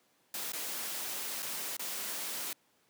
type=noise with dropouts; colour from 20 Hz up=white; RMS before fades=-38 dBFS; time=0.34-2.53 s; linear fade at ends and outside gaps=2 ms; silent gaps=0.521-0.533 / 1.423-1.427 / 1.768-1.794 s; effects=pink hiss -70 dBFS RMS until 2.89 s + high-pass 200 Hz 12 dB/octave